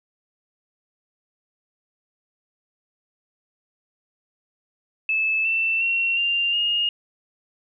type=tone with pitch steps; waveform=sine; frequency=2615 / 2671 / 2729 / 2788 / 2848 Hz; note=E7 / E7 / F7 / F7 / F7; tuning=-15 / +22 / -41 / -4 / +33 cents; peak=-19 dBFS; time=5.09-6.89 s; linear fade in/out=2 ms; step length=360 ms; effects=none